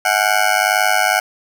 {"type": "tone with amplitude modulation", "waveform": "20% pulse", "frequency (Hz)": 740, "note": "F#5", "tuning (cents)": 0, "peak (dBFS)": -4, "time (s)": [0.05, 1.2], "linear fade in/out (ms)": 5, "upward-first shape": "sine", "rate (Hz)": 102, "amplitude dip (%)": 100, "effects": []}